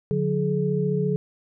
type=tone cluster; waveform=sine; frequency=146.5 / 181.1 / 423.8 Hz; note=D3 / F#3 / G#4; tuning=-4 / -37 / +35 cents; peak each=-25 dBFS; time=0.11-1.16 s; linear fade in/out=0 ms; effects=none